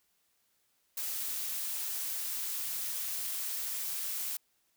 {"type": "noise", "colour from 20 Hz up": "blue", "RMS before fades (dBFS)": -36, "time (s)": [0.97, 4.37], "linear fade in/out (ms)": 5, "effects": ["white hiss -74 dBFS RMS until 4.76 s"]}